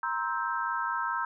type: chord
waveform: sine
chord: C dominant seventh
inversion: third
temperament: just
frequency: 941.9 / 1046.5 / 1308.1 / 1569.8 Hz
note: Bb5 / C6 / E6 / G6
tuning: +18 / 0 / -14 / +2 cents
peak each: -33 / -35 / -33 / -34 dBFS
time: 0.03-1.25 s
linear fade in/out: 2 ms
effects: none